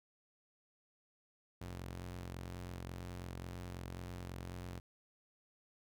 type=ring-modulated tone; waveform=sawtooth; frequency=89.2 Hz; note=F2; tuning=37 cents sharp; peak=-37 dBFS; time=1.61-4.8 s; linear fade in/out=5 ms; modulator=22.8 Hz; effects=none